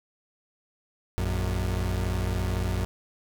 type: tone pair together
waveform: 35% pulse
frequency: 57.64 / 91.5 Hz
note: A#1 / F#2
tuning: -19 / -19 cents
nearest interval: minor sixth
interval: 800 cents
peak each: -27 / -26 dBFS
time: 1.18-2.85 s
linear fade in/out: 0 ms
effects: none